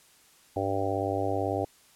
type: harmonic tone with a mistuned harmonic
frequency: 98 Hz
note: G2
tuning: in tune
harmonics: 1 / 3 / 4 / 5 / 6 / 7 / 8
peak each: -34 / -34 / -34 / -34 / -34 / -34 / -34 dBFS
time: 0.56-1.65 s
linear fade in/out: 5 ms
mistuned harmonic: 1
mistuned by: +21 cents
effects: white hiss -59 dBFS RMS until 1.95 s + low-pass 12000 Hz 12 dB/octave